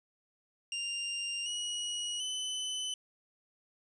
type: tone with pitch steps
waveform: sawtooth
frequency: 2794 / 2906 / 3022 Hz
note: F7 / F#7 / F#7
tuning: 0 / -32 / +36 cents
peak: -31 dBFS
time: 0.72-2.94 s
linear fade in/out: 2 ms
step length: 740 ms
effects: resampled to 22050 Hz

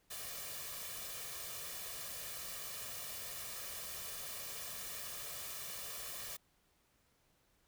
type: noise with comb filter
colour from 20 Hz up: white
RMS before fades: -45 dBFS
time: 0.1-6.37 s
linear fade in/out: 10 ms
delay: 1.7 ms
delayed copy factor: +0.6
effects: pink hiss -74 dBFS RMS until 7.67 s

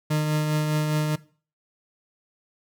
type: tone with tremolo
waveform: 40% pulse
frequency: 152.5 Hz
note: D#3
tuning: 34 cents flat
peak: -19 dBFS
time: 0.1-1.16 s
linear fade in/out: 10 ms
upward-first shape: triangle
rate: 4.9 Hz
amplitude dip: 35%
effects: noise-tail reverb RT60 0.4 s tail -19 dB re dry

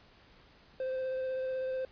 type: tone with vibrato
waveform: triangle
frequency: 520 Hz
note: C5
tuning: 11 cents flat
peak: -30 dBFS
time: 0.8-1.85 s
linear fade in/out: 2 ms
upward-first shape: square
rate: 16 Hz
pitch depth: 9 cents each way
effects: pink hiss -60 dBFS RMS until 1.91 s + resampled to 11025 Hz

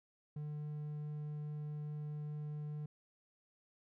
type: tone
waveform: triangle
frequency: 149.6 Hz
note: D3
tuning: 32 cents sharp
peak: -38 dBFS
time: 0.36-2.86 s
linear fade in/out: 5 ms
effects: none

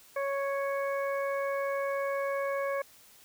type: harmonic tone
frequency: 554.4 Hz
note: C#5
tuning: in tune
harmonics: 1 / 2 / 3 / 4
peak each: -30 / -36 / -40 / -42 dBFS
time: 0.16-2.82 s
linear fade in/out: 5 ms
effects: white hiss -57 dBFS RMS until 3.24 s

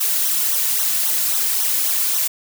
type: noise with flanger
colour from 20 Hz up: blue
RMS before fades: -19 dBFS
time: 0-2.28 s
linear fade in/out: 10 ms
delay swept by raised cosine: 0.41 to 2.51 ms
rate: 3.7 Hz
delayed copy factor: -0.75
effects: none

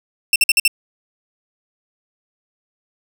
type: tone bursts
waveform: sawtooth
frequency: 2697 Hz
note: E7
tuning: 39 cents sharp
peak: -7 dBFS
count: 5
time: 0.33-0.678 s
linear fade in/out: 2 ms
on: 28 ms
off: 52 ms
effects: none

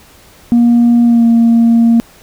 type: tone with pitch glide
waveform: sine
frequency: 237.2 to 231.6 Hz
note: A#3 to A#3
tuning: +30 to -11 cents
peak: -3 dBFS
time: 0.52-2 s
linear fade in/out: 0 ms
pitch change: -41 cents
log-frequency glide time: 1.04-1.25 s
effects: tanh soft clip ceiling -3 dBFS + pink hiss -42 dBFS RMS until 2.22 s

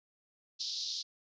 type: band-pass noise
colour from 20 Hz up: pink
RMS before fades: -38 dBFS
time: 0.59-1.03 s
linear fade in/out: 20 ms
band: 3800 to 5500 Hz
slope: 48 dB/octave
effects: resampled to 16000 Hz

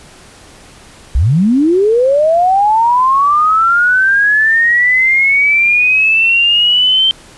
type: linear sweep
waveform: sine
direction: up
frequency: 51.91 to 3136 Hz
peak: -7 dBFS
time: 1.15-7.11 s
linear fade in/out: 0 ms
effects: pink hiss -39 dBFS RMS until 7.37 s + resampled to 24000 Hz

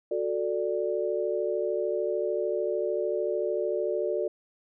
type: chord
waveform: sine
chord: D major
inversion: first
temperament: just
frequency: 367.1 / 440.5 / 587.3 Hz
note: F#4 / A4 / D5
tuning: -14 / +2 / 0 cents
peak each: -30 dBFS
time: 0.11-4.28 s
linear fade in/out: 5 ms
effects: none

